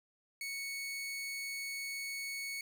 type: tone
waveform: sawtooth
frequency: 2217 Hz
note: C#7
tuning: in tune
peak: -35 dBFS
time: 0.41-2.61 s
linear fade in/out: 2 ms
effects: none